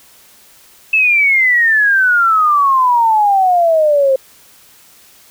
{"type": "exponential sweep", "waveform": "sine", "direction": "down", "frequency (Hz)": [2643, 523.3], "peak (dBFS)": -8, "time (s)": [0.93, 4.16], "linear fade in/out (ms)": 5, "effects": ["white hiss -45 dBFS RMS until 5.3 s"]}